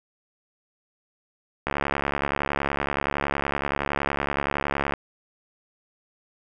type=click train; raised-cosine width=0.5 ms; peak=-9 dBFS; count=232; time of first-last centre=1.67-4.937 s; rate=70.7 Hz; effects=none